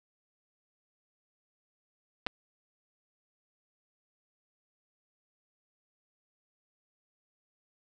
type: clicks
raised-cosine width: 0.3 ms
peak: -16 dBFS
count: 2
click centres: 2.265 / 2.269 s
effects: none